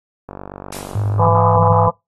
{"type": "click train", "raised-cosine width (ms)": 1, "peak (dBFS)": -16, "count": 55, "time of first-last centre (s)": [0.29, 1.41], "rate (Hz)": 48.2}
{"type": "noise with exponential decay", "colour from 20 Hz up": "white", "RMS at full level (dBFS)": -29, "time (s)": [0.72, 1.32], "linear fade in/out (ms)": 5, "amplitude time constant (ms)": 130}
{"type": "tone", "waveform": "sine", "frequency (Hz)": 103.83, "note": "G#2", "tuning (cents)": 0, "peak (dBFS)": -15, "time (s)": [0.95, 1.88], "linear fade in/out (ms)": 5}
{"type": "harmonic tone", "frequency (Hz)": 167.6, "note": "E3", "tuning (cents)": 29, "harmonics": [1, 3, 4, 5, 6, 7], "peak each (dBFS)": [-22, -17, -23, -19, -17, -24], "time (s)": [1.19, 1.9], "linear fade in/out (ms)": 5}
{"effects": ["noise-tail reverb RT60 0.2 s tail -25 dB re dry", "AAC 32 kbps"]}